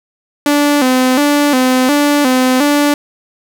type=tone with vibrato; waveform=sawtooth; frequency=272.8 Hz; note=C#4; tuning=28 cents flat; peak=-5 dBFS; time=0.46-2.94 s; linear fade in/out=2 ms; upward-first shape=square; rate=1.4 Hz; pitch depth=110 cents each way; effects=7-bit